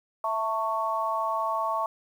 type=chord; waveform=sine; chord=A major; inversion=second; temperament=equal with one note detuned; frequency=659.3 / 894.3 / 1108.7 Hz; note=E5 / A5 / C#6; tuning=0 / +28 / 0 cents; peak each=-31 / -30 / -28 dBFS; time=0.24-1.86 s; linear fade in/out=2 ms; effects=9-bit